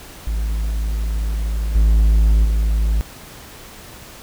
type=tone with level steps; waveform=triangle; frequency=53.9 Hz; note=A1; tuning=35 cents flat; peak=-16 / -8 / -12 dBFS; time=0.27-3.01 s; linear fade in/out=0 ms; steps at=1.75 / 2.45 s; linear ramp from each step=2 ms; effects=pink hiss -39 dBFS RMS until 4.22 s